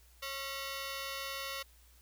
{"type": "ring-modulated tone", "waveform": "10% pulse", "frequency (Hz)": 822, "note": "G#5", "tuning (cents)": -18, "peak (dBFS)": -27, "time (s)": [0.22, 1.63], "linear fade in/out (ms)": 10, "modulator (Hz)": 277, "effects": ["added 60 Hz sine -60 dBFS peak until 2.01 s", "white hiss -65 dBFS RMS until 2.01 s"]}